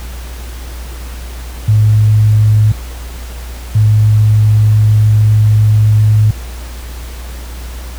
sine tone bursts at uneven times, 107.1 Hz, A2, 46 cents flat, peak -5 dBFS, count 2, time 1.68-2.72 / 3.75-6.31 s, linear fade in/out 5 ms, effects added 60 Hz sine -23 dBFS peak until 7.98 s + pink hiss -33 dBFS RMS until 7.98 s

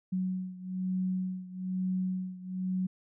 sine beating tone pair, 185 / 186.1 Hz, F#3 / F#3, 0 / +10 cents, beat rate 1.1 Hz, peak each -32 / -35 dBFS, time 0.12-2.87 s, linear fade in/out 10 ms, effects none

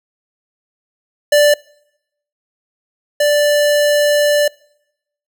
square tone pair in turn, 587.3 / 587.3 Hz, D5 / D5, 0 / 0 cents, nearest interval unison, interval 0 cents, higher neither, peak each -8 / -11 dBFS, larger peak first, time 1.32-1.54 / 3.2-4.48 s, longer second, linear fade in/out 5 ms, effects noise-tail reverb RT60 0.8 s tail -25 dB re dry

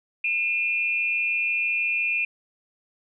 sine tone pair together, 2431 / 2657 Hz, D#7 / E7, -41 / +13 cents, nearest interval major second, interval 154 cents, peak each -23 / -27 dBFS, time 0.24-2.25 s, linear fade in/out 5 ms, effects none

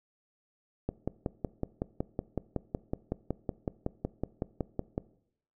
click train, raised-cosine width 2 ms, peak -17 dBFS, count 23, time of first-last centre 0.89-4.979 s, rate 5.38 Hz, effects noise-tail reverb RT60 0.7 s tail -20 dB re dry

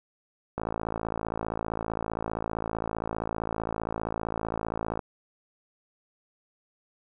click train, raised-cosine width 1 ms, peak -16 dBFS, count 245, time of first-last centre 0.58-4.992 s, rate 55.3 Hz, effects none

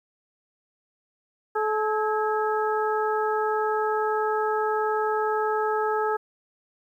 harmonic tone with a mistuned harmonic, 430.4 Hz, A4, 38 cents flat, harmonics 1 / 2 / 3 / 4, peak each -25 / -27 / -29 / -34 dBFS, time 1.55-6.17 s, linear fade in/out 10 ms, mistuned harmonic 4, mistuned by -82 cents, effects 10-bit

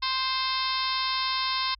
harmonic tone, 523.3 Hz, C5, in tune, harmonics 2 / 3 / 4 / 5 / 6 / 7 / 8 / 9 / 10, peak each -29 / -39 / -36 / -37 / -38 / -33 / -33 / -36 / -35 dBFS, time 0.02-1.75 s, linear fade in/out 10 ms, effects added 50 Hz sine -54 dBFS peak until 1.79 s

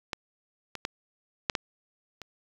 clicks, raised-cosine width 0.2 ms, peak -13 / -19 / -12 / -7 / -9 / -23 dBFS, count 6, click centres 0.132 / 0.753 / 0.851 / 1.498 / 1.552 / 2.217 s, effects low-pass 7000 Hz 12 dB/octave + 7-bit

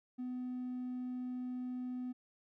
triangle tone, 250.8 Hz, B3, 27 cents sharp, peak -35 dBFS, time 0.18-2.13 s, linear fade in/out 20 ms, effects tanh soft clip ceiling -33 dBFS

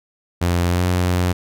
sawtooth tone with pitch glide, 87.31 to 89.82 Hz, F2 to F2, 0 to +49 cents, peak -12 dBFS, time 0.41-1.33 s, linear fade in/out 10 ms, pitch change +49 cents, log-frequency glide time 0.68-0.83 s, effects none

